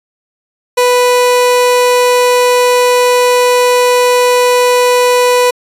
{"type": "tone", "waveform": "30% pulse", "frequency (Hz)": 493.9, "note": "B4", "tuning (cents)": 0, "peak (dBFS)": -4, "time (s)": [0.77, 5.51], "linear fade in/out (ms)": 10, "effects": ["resampled to 32000 Hz"]}